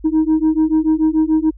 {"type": "beating tone pair", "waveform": "sine", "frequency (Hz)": [311.1, 318], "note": ["D#4", "D#4"], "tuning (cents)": [0, 38], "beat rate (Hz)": 6.9, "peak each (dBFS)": -13, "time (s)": [0.04, 1.51], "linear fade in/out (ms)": 20, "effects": ["tanh soft clip ceiling -9 dBFS", "added 50 Hz sine -36 dBFS peak until 1.57 s"]}